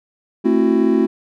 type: chord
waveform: triangle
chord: F# half-diminished seventh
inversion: first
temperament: just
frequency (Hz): 222 / 266.4 / 333 / 370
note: A3 / C4 / E4 / F#4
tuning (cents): +16 / +31 / +18 / 0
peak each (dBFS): -16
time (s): 0.44-1.07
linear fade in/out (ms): 20
effects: none